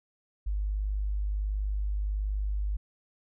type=tone; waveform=sine; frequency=50.7 Hz; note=G#1; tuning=41 cents flat; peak=-27 dBFS; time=0.46-2.77 s; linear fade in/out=10 ms; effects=none